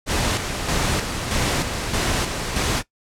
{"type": "noise with tremolo", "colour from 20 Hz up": "pink", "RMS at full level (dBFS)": -21, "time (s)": [0.06, 2.83], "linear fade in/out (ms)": 50, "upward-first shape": "square", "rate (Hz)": 1.6, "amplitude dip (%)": 45, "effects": ["noise-tail reverb RT60 0.1 s tail -18 dB re dry", "low-pass 9000 Hz 12 dB/octave"]}